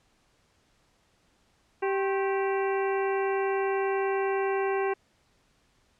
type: harmonic tone with a mistuned harmonic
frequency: 390 Hz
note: G4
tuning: 9 cents flat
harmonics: 1 / 2 / 3 / 4 / 5 / 6 / 7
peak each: -26 / -32 / -36 / -38 / -40 / -42 / -43 dBFS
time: 1.82-4.94 s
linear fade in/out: 10 ms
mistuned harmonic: 3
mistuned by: -140 cents
effects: pink hiss -67 dBFS RMS until 5.99 s + low-pass 8000 Hz 12 dB/octave